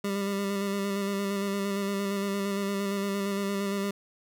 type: tone with vibrato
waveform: 25% pulse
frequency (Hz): 198.9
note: G3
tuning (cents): +25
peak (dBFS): -24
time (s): 0.04-3.91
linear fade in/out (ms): 5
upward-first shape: square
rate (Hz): 8.7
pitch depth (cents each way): 20
effects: none